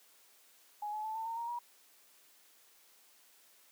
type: tone with pitch steps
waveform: sine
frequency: 835 / 854 / 873.5 / 893.4 / 913.7 / 934.6 / 955.8 Hz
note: G#5 / G#5 / A5 / A5 / A#5 / A#5 / A#5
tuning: +9 / +48 / -13 / +26 / -35 / +4 / +43 cents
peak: -36 dBFS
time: 0.82-1.59 s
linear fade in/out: 5 ms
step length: 110 ms
effects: white hiss -64 dBFS RMS until 3.71 s + high-pass 300 Hz 12 dB/octave